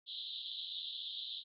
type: band-pass noise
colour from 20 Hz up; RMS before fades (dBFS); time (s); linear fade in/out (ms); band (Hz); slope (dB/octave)
white; -44; 0.06-1.44; 50; 3200 to 4000; 96
effects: none